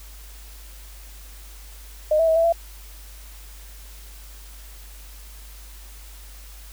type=tone with pitch steps; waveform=sine; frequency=614 / 655 / 643 / 662 / 673 Hz; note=D#5 / E5 / E5 / E5 / E5; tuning=-23 / -11 / -43 / +7 / +36 cents; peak=-15 dBFS; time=2.11-2.525 s; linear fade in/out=5 ms; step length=83 ms; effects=added 50 Hz sine -40 dBFS peak until 6.72 s + white hiss -47 dBFS RMS until 6.72 s